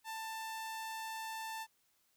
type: tone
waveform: sawtooth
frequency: 888 Hz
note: A5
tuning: 16 cents sharp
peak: -37 dBFS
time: 0.04-1.67 s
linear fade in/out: 50 ms
effects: white hiss -75 dBFS RMS until 2.16 s